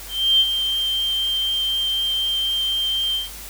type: tone with ADSR envelope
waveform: sine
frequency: 3152 Hz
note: G7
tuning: 9 cents sharp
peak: -11 dBFS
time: 0.08-3.3 s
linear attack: 320 ms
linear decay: 46 ms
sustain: -8 dB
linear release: 150 ms
effects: added 50 Hz sine -40 dBFS peak until 3.49 s + white hiss -37 dBFS RMS until 3.49 s